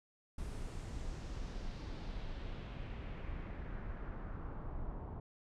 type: noise with low-pass filter sweep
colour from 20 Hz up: brown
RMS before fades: -43 dBFS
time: 0.38-5.2 s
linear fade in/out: 5 ms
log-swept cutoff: 10000 to 900 Hz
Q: 1.7
effects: none